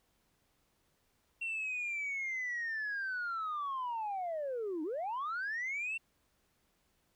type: linear two-way sweep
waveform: sine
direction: down then up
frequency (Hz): 2732 to 295.2 to 2732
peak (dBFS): -33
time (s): 1.41-5.98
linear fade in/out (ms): 10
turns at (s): 4.83
effects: tanh soft clip ceiling -32 dBFS + pink hiss -75 dBFS RMS until 7.15 s